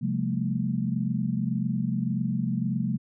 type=tone cluster; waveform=sine; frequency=132.6 / 176.6 / 203.8 / 225.6 Hz; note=C3 / F3 / G#3 / A3; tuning=+23 / +20 / -32 / +44 cents; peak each=-30 dBFS; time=0.01-2.98 s; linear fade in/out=20 ms; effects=none